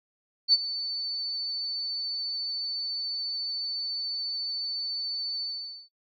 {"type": "tone with ADSR envelope", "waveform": "sine", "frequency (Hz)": 4507, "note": "C#8", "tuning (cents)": 28, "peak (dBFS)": -14, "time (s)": [0.48, 5.89], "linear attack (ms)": 51, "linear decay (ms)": 36, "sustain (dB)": -15, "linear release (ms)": 470, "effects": ["noise-tail reverb RT60 0.1 s tail -26 dB re dry"]}